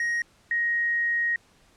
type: tone pair in turn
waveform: triangle / sine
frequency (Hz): 1879 / 1879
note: A#6 / A#6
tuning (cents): +13 / +13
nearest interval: unison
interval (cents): 0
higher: neither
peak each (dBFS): -22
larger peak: neither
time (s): 0-0.22 / 0.51-1.36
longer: second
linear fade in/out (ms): 2
effects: pink hiss -60 dBFS RMS until 1.76 s + low-pass 9000 Hz 12 dB/octave